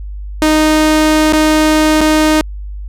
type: tone with dropouts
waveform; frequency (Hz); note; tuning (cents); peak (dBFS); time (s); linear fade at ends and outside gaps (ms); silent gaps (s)
sawtooth; 309.5; D#4; -9; -4; 0.42-2.41; 0; 1.325-1.333 / 2.008-2.014
effects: added 50 Hz sine -22 dBFS peak until 2.88 s + low-pass 12000 Hz 12 dB/octave